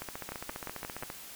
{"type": "two click trains", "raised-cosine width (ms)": 0.5, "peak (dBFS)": [-22, -23], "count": [5, 17], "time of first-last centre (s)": [[0.32, 1.025], [0.02, 1.101]], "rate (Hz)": [5.67, 14.8], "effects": ["white hiss -47 dBFS RMS until 1.35 s"]}